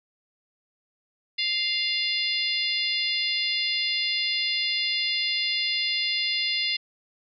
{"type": "harmonic tone", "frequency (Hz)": 698.5, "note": "F5", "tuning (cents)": 0, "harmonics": [3, 4, 5, 6, 7], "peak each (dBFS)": [-30, -30, -30, -30, -30], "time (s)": [1.38, 6.77], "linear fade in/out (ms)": 10, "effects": []}